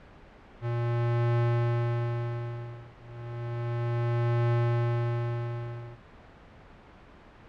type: tone with tremolo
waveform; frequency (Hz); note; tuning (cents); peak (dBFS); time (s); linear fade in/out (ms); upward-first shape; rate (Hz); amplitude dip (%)
square; 118.6; A#2; +30; -23; 0.61-5.98; 50; triangle; 0.32; 100
effects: pink hiss -51 dBFS RMS until 7.48 s + low-pass 2000 Hz 12 dB/octave